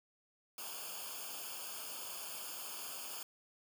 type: noise with comb filter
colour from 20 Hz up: white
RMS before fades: -45 dBFS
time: 0.58-3.23 s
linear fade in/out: 2 ms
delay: 0.51 ms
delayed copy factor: -1
effects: none